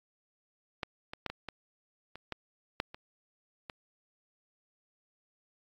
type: clicks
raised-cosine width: 0.3 ms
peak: -17 / -24 / -17 / -22 / -23 / -28 / -20 / -14 / -28 / -24 dBFS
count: 10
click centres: 0.832 / 1.135 / 1.263 / 1.3 / 1.487 / 2.156 / 2.323 / 2.801 / 2.945 / 3.698 s
effects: AAC 64 kbps

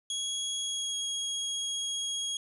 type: tone with pitch glide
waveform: 25% pulse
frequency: 3322 to 3295 Hz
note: G#7 to G#7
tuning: 0 to -14 cents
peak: -27 dBFS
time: 0.1-2.37 s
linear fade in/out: 2 ms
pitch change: -14 cents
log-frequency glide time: 0.6-1.05 s
effects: resampled to 32000 Hz + 10-bit

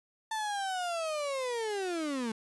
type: linear sweep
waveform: 35% pulse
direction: down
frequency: 890 to 214.6 Hz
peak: -30 dBFS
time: 0.31-2.32 s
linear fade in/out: 5 ms
effects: resampled to 24000 Hz

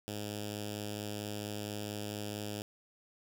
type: tone with notch filter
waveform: 5% pulse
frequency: 104.4 Hz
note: G#2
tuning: 10 cents sharp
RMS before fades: -40 dBFS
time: 0.08-2.62 s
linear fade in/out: 0 ms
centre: 1100 Hz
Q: 0.53
effects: none

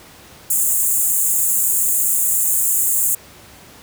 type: high-pass noise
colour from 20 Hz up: pink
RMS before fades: -17 dBFS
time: 0.5-3.15 s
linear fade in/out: 5 ms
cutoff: 6900 Hz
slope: 96 dB/octave
effects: pink hiss -43 dBFS RMS until 3.82 s + high-pass 60 Hz 12 dB/octave

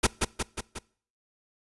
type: noise with echo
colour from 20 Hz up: pink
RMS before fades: -20 dBFS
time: 0.03-0.07 s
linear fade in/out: 10 ms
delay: 180 ms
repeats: 4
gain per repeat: -4 dB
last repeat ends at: 0.79 s
effects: noise-tail reverb RT60 0.5 s tail -23 dB re dry + resampled to 24000 Hz

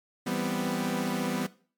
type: chord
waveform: sawtooth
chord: C major seventh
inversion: first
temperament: equal with one note detuned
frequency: 165.77 / 196 / 246.9 / 261.6 Hz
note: E3 / G3 / B3 / C4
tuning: +10 / 0 / 0 / 0 cents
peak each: -32 / -29 / -27 / -33 dBFS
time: 0.26-1.47 s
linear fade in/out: 10 ms
effects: noise-tail reverb RT60 0.4 s tail -18 dB re dry + MP3 96 kbps

